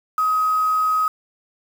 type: tone with quantisation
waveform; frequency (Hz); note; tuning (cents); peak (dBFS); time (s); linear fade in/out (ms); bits
sine; 1264; D#6; +27; -16; 0.18-1.08; 2; 6
effects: none